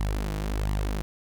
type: tone with flanger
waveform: sawtooth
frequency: 51.2 Hz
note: G#1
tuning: 24 cents flat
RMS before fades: -28 dBFS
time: 0-1.02 s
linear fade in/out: 0 ms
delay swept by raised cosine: 0.97 to 6.27 ms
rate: 1.4 Hz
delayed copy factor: +0.65
effects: none